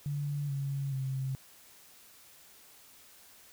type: tone with pitch steps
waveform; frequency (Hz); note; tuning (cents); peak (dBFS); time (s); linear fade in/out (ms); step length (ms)
sine; 144.4 / 138.6 / 133.03; D3 / C#3 / C3; -29 / 0 / +29; -31; 0.06-1.35; 0; 430
effects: white hiss -57 dBFS RMS until 3.52 s